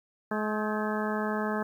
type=harmonic tone with a mistuned harmonic; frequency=213 Hz; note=G#3; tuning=44 cents sharp; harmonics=1 / 2 / 3 / 4 / 5 / 6 / 7 / 8; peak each=-31 / -34 / -36 / -37 / -38 / -39 / -39 / -40 dBFS; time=0.31-1.63 s; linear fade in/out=5 ms; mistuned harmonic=7; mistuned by=+74 cents; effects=10-bit